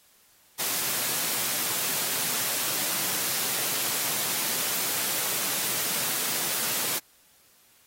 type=high-pass noise; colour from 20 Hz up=white; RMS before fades=-28 dBFS; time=0.59-6.99 s; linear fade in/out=10 ms; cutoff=110 Hz; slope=96 dB/octave; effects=white hiss -60 dBFS RMS until 7.86 s + AAC 48 kbps